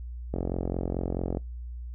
click train, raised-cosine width 2 ms, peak -16 dBFS, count 47, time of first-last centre 0.34-1.371 s, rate 44.6 Hz, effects noise-tail reverb RT60 0.2 s tail -25 dB re dry + added 60 Hz sine -35 dBFS peak until 1.94 s

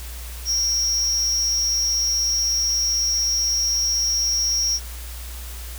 triangle tone with amplitude modulation, 5600 Hz, F8, 4 cents sharp, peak -14 dBFS, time 0.45-4.8 s, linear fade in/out 50 ms, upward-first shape sine, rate 284 Hz, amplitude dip 75%, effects added 60 Hz sine -32 dBFS peak until 5.78 s + white hiss -39 dBFS RMS until 5.78 s

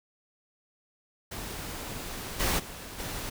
pink noise with level steps, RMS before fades -38 / -27 / -42 / -36 dBFS, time 1.31-3.3 s, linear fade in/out 10 ms, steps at 2.39 / 2.58 / 2.98 s, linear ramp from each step 20 ms, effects none

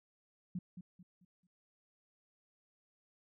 sine tone with echo, 180 Hz, F#3, 47 cents flat, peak -36 dBFS, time 0.55-0.59 s, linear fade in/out 5 ms, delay 220 ms, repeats 4, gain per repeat -9 dB, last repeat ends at 1.47 s, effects none

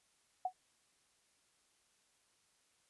sine tone with exponential decay, 740 Hz, F#5, in tune, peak -29 dBFS, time 0.45-0.53 s, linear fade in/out 5 ms, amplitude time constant 16 ms, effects white hiss -74 dBFS RMS until 2.89 s + resampled to 24000 Hz

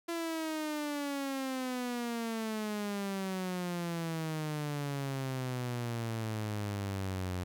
sawtooth exponential sweep, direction down, 340 to 89.3 Hz, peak -30 dBFS, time 0.08-7.44 s, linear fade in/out 10 ms, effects none

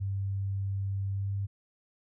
sine tone with pitch glide, 98 to 99.14 Hz, G2 to G2, 0 to +20 cents, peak -29 dBFS, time 0-1.47 s, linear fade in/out 20 ms, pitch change +20 cents, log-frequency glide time 1.11-1.33 s, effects none

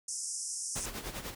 white band-pass noise, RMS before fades -38 dBFS, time 0.08-0.86 s, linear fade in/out 5 ms, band 5200 to 10000 Hz, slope 96 dB/octave
pink noise with tremolo, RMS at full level -38 dBFS, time 0.75-1.35 s, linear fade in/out 10 ms, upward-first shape sine, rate 10 Hz, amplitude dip 65%
effects none

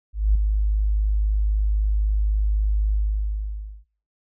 sine tone with ADSR envelope, 51.91 Hz, G#1, in tune, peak -12 dBFS, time 0.13-3.85 s, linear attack 220 ms, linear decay 5 ms, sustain -5 dB, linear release 920 ms, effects noise-tail reverb RT60 0.6 s tail -26 dB re dry

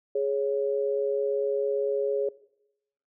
sine tone pair together, 416.7 / 554.4 Hz, G#4 / C#5, +6 / 0 cents, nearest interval perfect fourth, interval 494 cents, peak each -25 / -28 dBFS, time 0.15-2.29 s, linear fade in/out 5 ms, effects noise-tail reverb RT60 0.8 s tail -20 dB re dry

